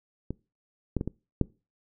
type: clicks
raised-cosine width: 3 ms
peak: -19 / -13 / -17 / -18 / -9 dBFS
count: 5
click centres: 0.306 / 0.967 / 1.011 / 1.076 / 1.413 s
effects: noise-tail reverb RT60 0.3 s tail -23 dB re dry